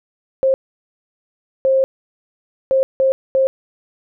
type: tone bursts at uneven times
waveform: sine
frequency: 532 Hz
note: C5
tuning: 29 cents sharp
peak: -11 dBFS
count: 5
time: 0.43-0.54 / 1.65-1.84 / 2.71-2.83 / 3-3.12 / 3.35-3.47 s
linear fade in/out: 0 ms
effects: none